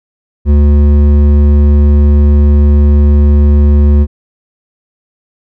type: tone with hard clipping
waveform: sine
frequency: 72.8 Hz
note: D2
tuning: 15 cents flat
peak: -5 dBFS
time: 0.45-4.07 s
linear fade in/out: 50 ms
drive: 10 dB
effects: none